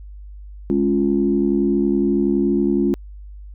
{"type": "chord", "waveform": "sine", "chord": "Db major", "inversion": "second", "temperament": "equal", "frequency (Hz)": [207.7, 277.2, 349.2], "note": ["Ab3", "Db4", "F4"], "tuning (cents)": [0, 0, 0], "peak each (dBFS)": -19, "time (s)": [0.7, 2.94], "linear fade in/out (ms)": 0, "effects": ["tanh soft clip ceiling -5 dBFS", "added 50 Hz sine -34 dBFS peak until 3.54 s"]}